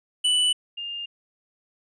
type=tone pair in turn; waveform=square / sine; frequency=2974 / 2812 Hz; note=F#7 / F7; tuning=+8 / +11 cents; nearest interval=minor second; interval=97 cents; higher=first; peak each=-19 / -30 dBFS; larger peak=first; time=0.24-0.53 / 0.77-1.06 s; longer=neither; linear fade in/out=10 ms; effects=resampled to 22050 Hz